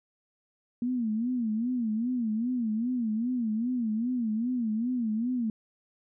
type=tone with vibrato; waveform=sine; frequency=233.1 Hz; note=A#3; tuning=in tune; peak=-26 dBFS; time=0.82-5.5 s; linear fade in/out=2 ms; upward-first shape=sine; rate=2.5 Hz; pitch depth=150 cents each way; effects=none